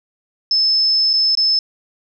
sine tone with dropouts, 5240 Hz, E8, 11 cents flat, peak -12 dBFS, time 0.51-1.59 s, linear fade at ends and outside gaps 2 ms, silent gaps 1.132-1.136 / 1.352-1.373 s, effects none

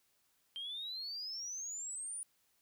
sine exponential sweep, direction up, 3136 to 9700 Hz, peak -39 dBFS, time 0.56-2.23 s, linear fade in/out 0 ms, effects tanh soft clip ceiling -36 dBFS + white hiss -75 dBFS RMS until 2.61 s

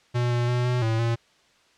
square tone with pitch steps, 121.6 / 120.6 / 122.7 / 124 / 112.5 / 116.3 Hz, B2 / B2 / B2 / B2 / A2 / A#2, -26 / -41 / -11 / +7 / +39 / -4 cents, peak -22 dBFS, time 0.14-1.16 s, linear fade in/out 20 ms, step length 170 ms, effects white hiss -60 dBFS RMS until 1.77 s + low-pass 5000 Hz 12 dB/octave

